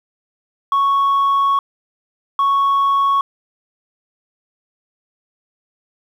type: tone bursts at uneven times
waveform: sine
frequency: 1108.7 Hz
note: C#6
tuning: in tune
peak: -10 dBFS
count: 2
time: 0.72-1.59 / 2.39-3.21 s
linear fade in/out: 2 ms
effects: tanh soft clip ceiling -11 dBFS + 8-bit